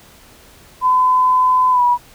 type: tone with pitch glide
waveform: sine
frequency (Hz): 1014 to 972.7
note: B5 to B5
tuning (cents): +45 to -27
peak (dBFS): -10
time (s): 0.81-1.98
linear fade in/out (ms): 50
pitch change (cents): -72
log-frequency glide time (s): 1.71-1.83
effects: pink hiss -45 dBFS RMS until 2.14 s